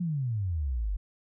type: exponential sweep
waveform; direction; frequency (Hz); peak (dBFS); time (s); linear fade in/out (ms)
sine; down; 182.4 to 45; -27; 0-0.97; 10
effects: none